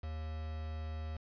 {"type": "tone with quantisation", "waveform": "triangle", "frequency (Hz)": 78.2, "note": "D#2", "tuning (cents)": 9, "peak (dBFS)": -36, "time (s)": [0.03, 1.17], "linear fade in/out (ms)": 5, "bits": 8, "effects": ["resampled to 11025 Hz"]}